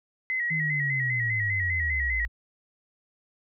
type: tone with vibrato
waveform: sine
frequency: 1975.5 Hz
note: B6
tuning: in tune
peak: -25 dBFS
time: 0.3-2.25 s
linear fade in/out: 0 ms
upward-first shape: square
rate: 5 Hz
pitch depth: 60 cents each way
type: linear sweep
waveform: sine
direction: down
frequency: 162.8 to 51.91 Hz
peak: -29 dBFS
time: 0.5-2.28 s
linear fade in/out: 20 ms
effects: none